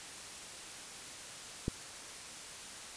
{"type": "click", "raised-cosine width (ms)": 3, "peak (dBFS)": -19, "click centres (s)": 1.681, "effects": ["white hiss -47 dBFS RMS until 2.96 s", "resampled to 22050 Hz"]}